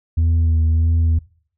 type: tone with vibrato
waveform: sine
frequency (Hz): 81.3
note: E2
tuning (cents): -23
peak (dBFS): -10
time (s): 0.17-1.19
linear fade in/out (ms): 10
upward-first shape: sine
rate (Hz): 1.6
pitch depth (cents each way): 26
effects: noise-tail reverb RT60 0.5 s tail -23 dB re dry + tanh soft clip ceiling -12 dBFS